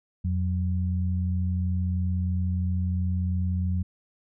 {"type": "tone pair together", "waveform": "sine", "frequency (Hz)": [86.69, 183.7], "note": ["F2", "F#3"], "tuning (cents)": [-12, -12], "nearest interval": "octave + minor second", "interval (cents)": 1300, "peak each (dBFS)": [-24, -30], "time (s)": [0.24, 3.83], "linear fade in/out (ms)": 10, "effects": []}